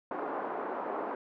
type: band-pass noise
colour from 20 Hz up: white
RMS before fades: -36 dBFS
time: 0.11-1.15 s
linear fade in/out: 2 ms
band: 260 to 1100 Hz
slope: 24 dB/octave
effects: none